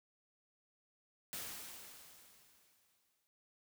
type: noise with exponential decay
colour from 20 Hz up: white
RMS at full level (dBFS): -43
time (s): 1.33-3.27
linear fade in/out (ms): 0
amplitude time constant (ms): 420
effects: none